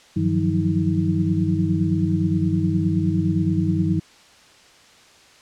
sine tone cluster, 96.9 / 155.6 / 173.7 / 183.3 / 318.1 Hz, G2 / D#3 / F3 / F#3 / D#4, -20 / 0 / -9 / -16 / +38 cents, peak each -24 dBFS, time 0.16-4 s, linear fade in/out 10 ms, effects white hiss -50 dBFS RMS until 5.41 s + low-pass 6000 Hz 12 dB/octave

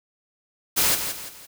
white noise with echo, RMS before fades -20 dBFS, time 0.76-0.96 s, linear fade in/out 20 ms, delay 170 ms, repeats 3, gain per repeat -8 dB, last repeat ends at 1.47 s, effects none

